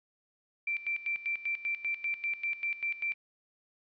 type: tone with tremolo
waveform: sine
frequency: 2349 Hz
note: D7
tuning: in tune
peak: -29 dBFS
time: 0.67-3.14 s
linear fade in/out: 5 ms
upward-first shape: square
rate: 5.1 Hz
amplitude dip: 80%
effects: resampled to 11025 Hz + 11-bit